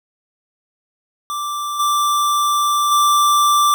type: tone with level steps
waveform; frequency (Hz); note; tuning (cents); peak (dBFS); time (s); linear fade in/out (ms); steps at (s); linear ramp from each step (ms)
square; 1174.7; D6; 0; -22 / -15 / -12; 1.3-3.74; 0; 1.79 / 2.91; 10
effects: none